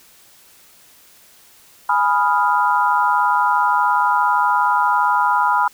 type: chord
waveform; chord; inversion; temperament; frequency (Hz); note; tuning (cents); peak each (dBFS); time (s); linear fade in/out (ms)
sine; F half-diminished seventh; first; equal; 830.6 / 987.8 / 1244.5 / 1396.9; Ab5 / Cb6 / Eb6 / F6; 0 / 0 / 0 / 0; -20 / -16 / -22 / -21; 1.89-5.68; 5
effects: white hiss -49 dBFS RMS until 5.73 s